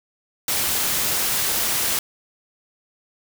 white noise, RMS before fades -22 dBFS, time 0.48-1.99 s, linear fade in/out 2 ms, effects none

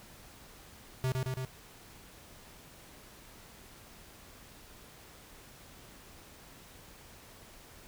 square tone with echo, 129.8 Hz, C3, 13 cents flat, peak -29 dBFS, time 1.04-1.12 s, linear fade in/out 0 ms, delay 110 ms, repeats 3, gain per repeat -2 dB, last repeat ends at 1.45 s, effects pink hiss -54 dBFS RMS until 7.87 s

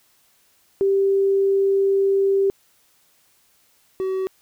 sine / triangle tone pair in turn, 392 / 378.9 Hz, G4 / F#4, 0 / +41 cents, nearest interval minor second, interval 59 cents, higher first, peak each -15 / -19 dBFS, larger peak first, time 0.81-2.5 / 4-4.27 s, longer first, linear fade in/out 0 ms, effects white hiss -60 dBFS RMS until 4.41 s

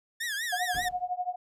sawtooth tone with vibrato, 1760 Hz, A6, in tune, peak -27 dBFS, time 0.2-0.89 s, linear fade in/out 10 ms, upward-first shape triangle, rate 5.1 Hz, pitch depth 190 cents each way
sine tone with tremolo, 724 Hz, F#5, 38 cents flat, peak -25 dBFS, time 0.52-1.36 s, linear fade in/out 10 ms, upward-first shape triangle, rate 12 Hz, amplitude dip 100%
brown noise with exponential decay, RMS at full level -38 dBFS, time 0.74-1.15 s, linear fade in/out 5 ms, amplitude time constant 88 ms
effects resampled to 32000 Hz

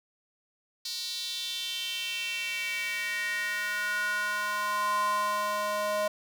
square tone with high-pass filter sweep, 207.7 Hz, G#3, in tune, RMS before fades -31 dBFS, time 0.85-6.08 s, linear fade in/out 5 ms, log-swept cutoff 4400 to 710 Hz, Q 4.7, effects none

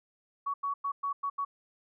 sine tone bursts at uneven times, 1123 Hz, C#6, 22 cents sharp, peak -29 dBFS, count 6, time 0.46-0.54 / 0.63-0.74 / 0.84-0.92 / 1.03-1.13 / 1.23-1.3 / 1.38-1.45 s, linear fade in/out 10 ms, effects none

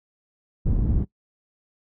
pink low-pass noise, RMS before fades -21 dBFS, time 0.65-1.05 s, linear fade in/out 20 ms, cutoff 170 Hz, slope 12 dB/octave, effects noise-tail reverb RT60 0.1 s tail -19 dB re dry

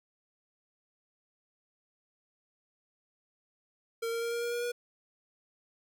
square tone with pitch steps, 459.1 / 462.8 / 466.6 / 470.4 / 474.2 / 478 / 481.9 Hz, A#4 / A#4 / A#4 / A#4 / A#4 / A#4 / B4, -26 / -13 / +2 / +16 / +30 / +43 / -43 cents, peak -32 dBFS, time 4.02-4.72 s, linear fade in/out 10 ms, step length 100 ms, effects none

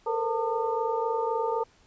sine tone cluster, 438.4 / 462.2 / 510 / 899 / 1214 Hz, A4 / A#4 / C5 / A5 / D#6, -6 / -15 / -44 / +37 / -43 cents, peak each -34 / -29 / -35 / -29 / -36 dBFS, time 0.06-1.64 s, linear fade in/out 10 ms, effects pink hiss -61 dBFS RMS until 1.86 s + resampled to 16000 Hz

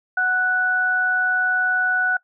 sine tone pair together, 739.2 / 1480 Hz, F#5 / F#6, -2 / 0 cents, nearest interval octave, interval 1202 cents, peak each -26 / -17 dBFS, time 0.17-2.17 s, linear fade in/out 5 ms, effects noise-tail reverb RT60 0.1 s tail -21 dB re dry

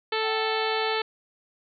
harmonic tone, 440 Hz, A4, in tune, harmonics 1 / 2 / 3 / 4 / 5 / 6 / 7 / 8 / 9 / 10, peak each -28 / -31 / -33 / -34 / -35 / -36 / -36 / -37 / -38 / -38 dBFS, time 0.12-1.02 s, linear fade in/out 5 ms
sine tone with vibrato, 772 Hz, G5, 27 cents flat, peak -34 dBFS, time 0.21-0.97 s, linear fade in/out 50 ms, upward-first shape triangle, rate 9.1 Hz, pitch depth 36 cents each way
effects none

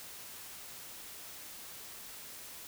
silence, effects white hiss -48 dBFS RMS until 2.67 s

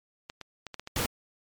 clicks, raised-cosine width 0.2 ms, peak -22 dBFS, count 6, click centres 0.299 / 0.413 / 0.667 / 0.743 / 0.796 / 0.874 s
pink noise, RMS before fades -29 dBFS, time 0.96-1.06 s, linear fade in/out 2 ms
effects MP3 96 kbps

